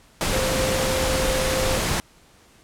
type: tone in noise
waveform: sine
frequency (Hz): 522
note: C5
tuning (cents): -4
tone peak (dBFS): -24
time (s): 0.33-1.78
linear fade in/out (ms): 0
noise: pink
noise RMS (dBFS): -23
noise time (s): 0.21-2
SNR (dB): -4
effects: pink hiss -54 dBFS RMS until 2.63 s + low-pass 11000 Hz 12 dB/octave